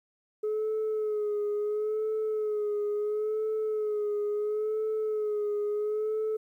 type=tone with vibrato; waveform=sine; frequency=424.8 Hz; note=G#4; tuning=39 cents sharp; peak=-25 dBFS; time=0.43-6.37 s; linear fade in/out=10 ms; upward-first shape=sine; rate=0.73 Hz; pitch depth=42 cents each way; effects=tanh soft clip ceiling -25 dBFS + 11-bit